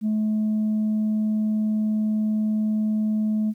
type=tone; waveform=sine; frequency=214.9 Hz; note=A3; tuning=41 cents flat; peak=-18 dBFS; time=0.01-3.54 s; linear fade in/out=50 ms; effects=tanh soft clip ceiling -18 dBFS + 10-bit